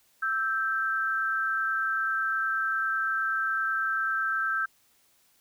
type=tone pair together; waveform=sine; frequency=1318.5 / 1568 Hz; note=E6 / G6; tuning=0 / 0 cents; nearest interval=minor third; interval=300 cents; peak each=-29 / -27 dBFS; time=0.22-4.66 s; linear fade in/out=10 ms; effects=white hiss -65 dBFS RMS until 5.4 s